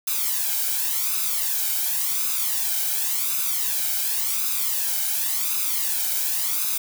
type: noise with flanger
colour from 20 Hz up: blue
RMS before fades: -24 dBFS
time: 0.07-6.78 s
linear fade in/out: 5 ms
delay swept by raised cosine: 0.79 to 1.32 ms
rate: 0.91 Hz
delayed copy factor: +0.7
effects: none